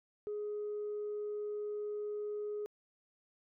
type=tone; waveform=sine; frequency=417.7 Hz; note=G#4; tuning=10 cents sharp; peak=-35 dBFS; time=0.27-2.66 s; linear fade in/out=0 ms; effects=tanh soft clip ceiling -33 dBFS